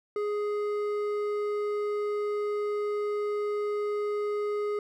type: tone with hard clipping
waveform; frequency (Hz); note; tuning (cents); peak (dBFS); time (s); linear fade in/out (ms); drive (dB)
sine; 415.8; G#4; +2; -29; 0.16-4.79; 2; 8
effects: none